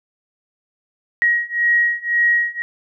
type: beating tone pair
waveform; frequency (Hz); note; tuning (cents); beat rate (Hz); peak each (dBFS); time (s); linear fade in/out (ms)
sine; 1894 / 1895.9; A#6 / A#6; +27 / +29; 1.9; -18 / -17; 1.22-2.62; 0
effects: none